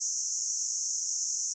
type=band-pass noise; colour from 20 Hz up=white; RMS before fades=-32 dBFS; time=0-1.54 s; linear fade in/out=20 ms; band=5700 to 6900 Hz; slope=96 dB/octave; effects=none